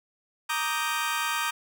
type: chord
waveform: 25% pulse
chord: Eb major seventh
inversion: second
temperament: equal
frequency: 932.3 / 1174.7 / 1244.5 / 1568 Hz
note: Bb5 / D6 / Eb6 / G6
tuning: 0 / 0 / 0 / 0 cents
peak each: -28 / -31 / -27 / -28 dBFS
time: 0.49-1.51 s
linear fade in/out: 10 ms
effects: none